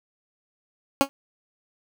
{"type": "tone with exponential decay", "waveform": "15% pulse", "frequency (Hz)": 275.8, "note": "C#4", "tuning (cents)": -9, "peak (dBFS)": -5, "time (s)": [1.01, 1.09], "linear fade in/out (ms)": 0, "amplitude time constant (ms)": 16, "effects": []}